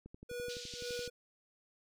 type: click train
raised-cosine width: 3 ms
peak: -37 dBFS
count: 13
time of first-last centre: 0.06-1.077 s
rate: 11.8 Hz
type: tone with tremolo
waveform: square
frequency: 485.8 Hz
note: B4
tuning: 29 cents flat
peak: -39 dBFS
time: 0.29-1.1 s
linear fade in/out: 10 ms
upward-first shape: sine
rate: 1.9 Hz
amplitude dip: 90%
type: band-pass noise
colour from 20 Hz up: pink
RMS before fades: -47 dBFS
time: 0.49-1.08 s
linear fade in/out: 5 ms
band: 3300 to 5900 Hz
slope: 24 dB/octave
effects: none